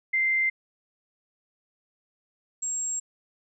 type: tone pair in turn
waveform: sine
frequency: 2086 / 7551 Hz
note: C7 / A#8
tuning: -6 / +21 cents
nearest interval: octave + minor seventh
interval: 2227 cents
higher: second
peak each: -21 / -27 dBFS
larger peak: first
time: 0.13-0.5 / 2.62-3 s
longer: second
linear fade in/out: 10 ms
effects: none